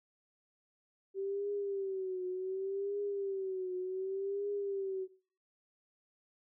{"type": "tone with vibrato", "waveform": "sine", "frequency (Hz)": 385.9, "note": "G4", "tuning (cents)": -27, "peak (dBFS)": -34, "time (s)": [1.14, 5.08], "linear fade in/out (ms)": 50, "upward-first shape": "triangle", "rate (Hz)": 0.67, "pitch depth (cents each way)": 100, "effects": ["noise-tail reverb RT60 0.4 s tail -18 dB re dry"]}